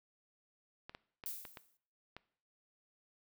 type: clicks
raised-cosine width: 0.3 ms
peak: -31 dBFS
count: 6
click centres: 0.895 / 0.949 / 1.238 / 1.452 / 1.572 / 2.166 s
type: noise with exponential decay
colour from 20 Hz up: violet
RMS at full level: -39 dBFS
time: 1.26-1.77 s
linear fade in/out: 0 ms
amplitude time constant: 110 ms
effects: noise-tail reverb RT60 0.6 s tail -20 dB re dry